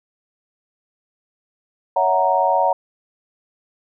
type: chord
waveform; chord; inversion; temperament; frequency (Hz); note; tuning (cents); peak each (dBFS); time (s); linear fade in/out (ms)
sine; F# dominant seventh; second; equal with one note detuned; 561.5 / 659.3 / 740 / 932.3; C#5 / E5 / F#5 / A#5; +22 / 0 / 0 / 0; -21 / -22 / -19 / -18; 1.96-2.73; 5
effects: none